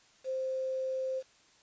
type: tone with quantisation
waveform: sine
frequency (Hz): 523.3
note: C5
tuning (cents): 0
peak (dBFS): -31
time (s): 0.24-1.23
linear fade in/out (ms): 50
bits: 9
effects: white hiss -63 dBFS RMS until 1.62 s + resampled to 16000 Hz